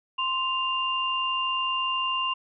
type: tone pair together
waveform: sine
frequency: 1045.1 / 2794 Hz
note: C6 / F7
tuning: -2 / 0 cents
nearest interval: octave + perfect fourth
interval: 1702 cents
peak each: -27 dBFS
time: 0.18-2.34 s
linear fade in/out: 10 ms
effects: none